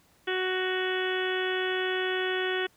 harmonic tone with a mistuned harmonic, 371.3 Hz, F#4, 6 cents sharp, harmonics 1 / 2 / 3 / 4 / 5 / 6 / 7 / 8 / 9, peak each -29 / -38 / -41 / -34 / -34 / -42 / -41 / -38 / -39 dBFS, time 0.27-2.67 s, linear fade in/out 10 ms, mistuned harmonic 9, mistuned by +18 cents, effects pink hiss -63 dBFS RMS until 2.76 s + high-pass 60 Hz 12 dB/octave

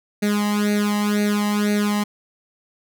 sawtooth tone with flanger, 207.3 Hz, G#3, 3 cents flat, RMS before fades -20 dBFS, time 0.22-2.04 s, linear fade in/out 10 ms, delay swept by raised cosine 0.47 to 1.02 ms, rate 2 Hz, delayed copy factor +0.9, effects none

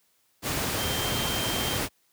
sine tone in noise, 3150 Hz, G7, 8 cents sharp, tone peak -33 dBFS, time 0.77-1.8 s, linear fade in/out 50 ms, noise pink, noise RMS -28 dBFS, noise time 0.42-1.89 s, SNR -8 dB, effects white hiss -68 dBFS RMS until 2.12 s + high-pass 60 Hz 12 dB/octave

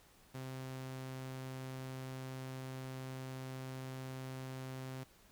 sawtooth tone, 130.81 Hz, C3, in tune, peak -39 dBFS, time 0.34-5.04 s, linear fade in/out 10 ms, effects pink hiss -65 dBFS RMS until 5.31 s

